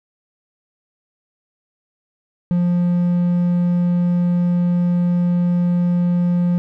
triangle tone, 175.7 Hz, F3, 11 cents sharp, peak -12 dBFS, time 2.51-6.58 s, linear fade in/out 0 ms, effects none

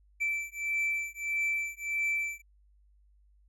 triangle beating tone pair, 2328 / 2329.6 Hz, D7 / D7, -16 / -15 cents, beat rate 1.6 Hz, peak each -31 dBFS, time 0.2-2.42 s, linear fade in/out 20 ms, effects added 50 Hz sine -60 dBFS peak until 3.48 s

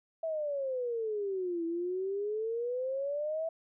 sine exponential two-way sweep, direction down then up, 659.3 to 329.6 to 659.3 Hz, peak -31 dBFS, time 0.23-3.49 s, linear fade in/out 5 ms, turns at 1.65 s, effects none

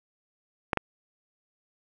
clicks, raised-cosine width 0.5 ms, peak -9 dBFS, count 2, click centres 0.732 / 0.773 s, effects none

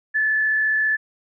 sine tone with frequency modulation, 1737 Hz, A6, 23 cents flat, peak -17 dBFS, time 0.14-0.97 s, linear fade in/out 20 ms, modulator 45.1 Hz, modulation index 0.47, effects none

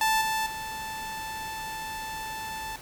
sawtooth tone with level steps, 880 Hz, A5, in tune, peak -18 / -22 / -30 dBFS, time 0.01-2.76 s, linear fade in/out 2 ms, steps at 0.21 / 0.46 s, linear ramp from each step 5 ms, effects pink hiss -45 dBFS RMS until 2.81 s

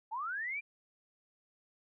sine linear sweep, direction up, 830.6 to 2415 Hz, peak -35 dBFS, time 0.11-0.61 s, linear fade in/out 20 ms, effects none

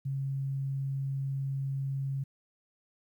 sine tone, 136.4 Hz, C#3, 28 cents flat, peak -30 dBFS, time 0.05-2.24 s, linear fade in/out 10 ms, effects 11-bit

